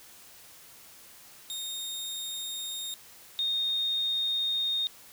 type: tone pair in turn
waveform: sawtooth / sine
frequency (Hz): 3692 / 3692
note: A#7 / A#7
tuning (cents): -17 / -17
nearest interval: unison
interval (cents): 0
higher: neither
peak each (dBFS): -31 / -26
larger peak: second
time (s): 1.5-2.94 / 3.39-4.87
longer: second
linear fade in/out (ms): 0
effects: white hiss -52 dBFS RMS until 5.12 s